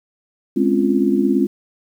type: chord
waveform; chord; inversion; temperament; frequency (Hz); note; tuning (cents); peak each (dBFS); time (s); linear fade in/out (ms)
sine; Db major seventh; second; just; 207.9 / 259.9 / 277.2 / 346.5; Ab3 / C4 / Db4 / F4; +2 / -11 / 0 / -14; -19; 0.56-1.47; 10
effects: 8-bit